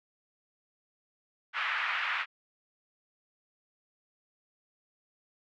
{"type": "band-pass noise", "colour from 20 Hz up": "pink", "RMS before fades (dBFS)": -32, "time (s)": [1.53, 2.26], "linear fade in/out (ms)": 50, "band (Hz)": [1200, 2600], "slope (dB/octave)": 24, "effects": []}